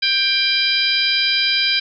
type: harmonic tone with a mistuned harmonic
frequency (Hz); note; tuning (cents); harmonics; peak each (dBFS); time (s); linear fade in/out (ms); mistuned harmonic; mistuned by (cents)
790; G5; +13; 2 / 3 / 4 / 5 / 6; -25 / -21 / -21 / -21 / -20; 0.02-1.8; 10; 6; +47
effects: none